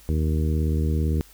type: harmonic tone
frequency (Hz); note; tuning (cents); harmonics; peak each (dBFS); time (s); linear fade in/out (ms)
77.78; D#2; 0; 1 / 2 / 3 / 4 / 5 / 6; -21 / -27 / -31 / -33 / -35 / -37; 0.09-1.21; 0
effects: added 50 Hz sine -52 dBFS peak until 1.33 s + white hiss -52 dBFS RMS until 1.33 s